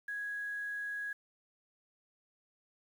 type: tone with quantisation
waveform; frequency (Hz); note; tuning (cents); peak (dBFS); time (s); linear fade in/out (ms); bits
sine; 1661.2; G#6; 0; -36; 0.08-1.13; 5; 10
effects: none